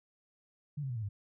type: tone with pitch steps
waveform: sine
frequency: 146.83 / 133.87 / 122.05 / 111.28 / 101.45 Hz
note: D3 / C3 / B2 / A2 / G#2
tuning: 0 / +40 / -20 / +20 / -40 cents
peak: -34 dBFS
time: 0.77-1.09 s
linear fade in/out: 10 ms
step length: 64 ms
effects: none